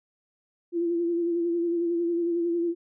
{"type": "tone with vibrato", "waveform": "sine", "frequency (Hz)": 341.3, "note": "F4", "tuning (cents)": -40, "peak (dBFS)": -23, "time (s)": [0.72, 2.75], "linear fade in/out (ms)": 50, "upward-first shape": "sine", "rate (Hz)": 11, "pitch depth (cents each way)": 34, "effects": []}